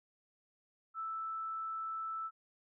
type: tone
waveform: sine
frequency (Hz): 1318.5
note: E6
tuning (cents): 0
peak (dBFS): -37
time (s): 0.94-2.31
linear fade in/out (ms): 50
effects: none

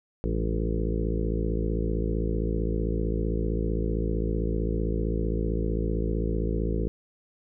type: harmonic tone with a mistuned harmonic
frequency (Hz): 55.5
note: A1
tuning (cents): +16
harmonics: 1 / 2 / 3 / 4 / 5 / 6 / 7 / 8 / 9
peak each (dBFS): -27 / -34 / -33 / -36 / -38 / -35 / -36 / -35 / -40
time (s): 0.24-6.88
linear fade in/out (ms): 0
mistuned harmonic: 4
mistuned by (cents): -66
effects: none

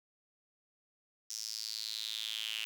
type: tone with high-pass filter sweep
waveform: sawtooth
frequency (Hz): 110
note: A2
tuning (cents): 0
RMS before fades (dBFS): -40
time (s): 1.3-2.65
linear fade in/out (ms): 0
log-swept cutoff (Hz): 5700 to 2800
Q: 5.8
effects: none

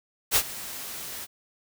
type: noise with ADSR envelope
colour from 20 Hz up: white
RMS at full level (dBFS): -19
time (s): 0.31-1.27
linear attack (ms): 50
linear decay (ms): 63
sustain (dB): -18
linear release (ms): 35
effects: none

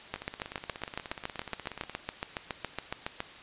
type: two click trains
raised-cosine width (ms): 0.3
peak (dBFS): -23 / -16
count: 30 / 23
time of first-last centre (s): 0.16-1.897 / 0.14-3.204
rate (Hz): 16.7 / 7.18
effects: white hiss -48 dBFS RMS until 3.42 s + resampled to 8000 Hz

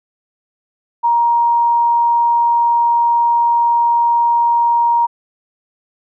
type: tone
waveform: sine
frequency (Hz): 941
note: A#5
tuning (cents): +16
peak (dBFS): -10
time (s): 1.03-5.07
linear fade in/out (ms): 20
effects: none

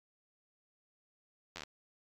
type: slowing click train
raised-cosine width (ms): 0.2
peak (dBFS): -25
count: 7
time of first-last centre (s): 1.56-1.635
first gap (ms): 11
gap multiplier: 1.05
effects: AAC 32 kbps

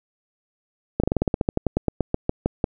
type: slowing click train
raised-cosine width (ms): 2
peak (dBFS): -6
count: 19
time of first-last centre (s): 1-2.642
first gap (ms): 36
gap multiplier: 1.1
effects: none

